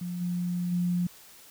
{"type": "tone with level steps", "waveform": "sine", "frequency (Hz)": 176.7, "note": "F3", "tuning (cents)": 21, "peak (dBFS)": [-31, -27, -24], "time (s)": [0.01, 1.07], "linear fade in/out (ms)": 5, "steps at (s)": [0.2, 0.71], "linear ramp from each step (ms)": 20, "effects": ["white hiss -52 dBFS RMS until 1.5 s"]}